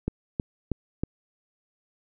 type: click train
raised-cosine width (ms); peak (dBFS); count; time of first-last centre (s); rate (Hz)
3; -13; 4; 0.08-1.035; 3.14
effects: none